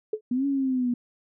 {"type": "tone with exponential decay", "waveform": "sine", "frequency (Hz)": 430, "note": "A4", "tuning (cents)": -40, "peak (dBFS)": -20, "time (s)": [0.13, 0.21], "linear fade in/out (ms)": 5, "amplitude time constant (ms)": 17}
{"type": "linear two-way sweep", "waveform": "sine", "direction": "up then down", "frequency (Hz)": [239.8, 281.7, 239.8], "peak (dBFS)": -22, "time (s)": [0.31, 0.94], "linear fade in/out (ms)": 5, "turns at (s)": 0.46}
{"effects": []}